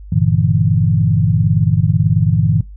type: chord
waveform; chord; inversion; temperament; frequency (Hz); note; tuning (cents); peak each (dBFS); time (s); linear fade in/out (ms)
sine; E half-diminished seventh; first; equal; 98 / 116.54 / 146.83 / 164.81; G2 / Bb2 / D3 / E3; 0 / 0 / 0 / 0; -16; 0.12-2.61; 5
effects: noise-tail reverb RT60 0.2 s tail -21 dB re dry + added 50 Hz sine -31 dBFS peak until 2.76 s